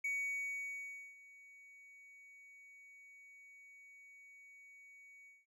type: tone with ADSR envelope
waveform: triangle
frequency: 2250 Hz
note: C#7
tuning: 25 cents sharp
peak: -33 dBFS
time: 0.04-5.46 s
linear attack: 7 ms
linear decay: 1100 ms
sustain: -22 dB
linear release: 190 ms
effects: none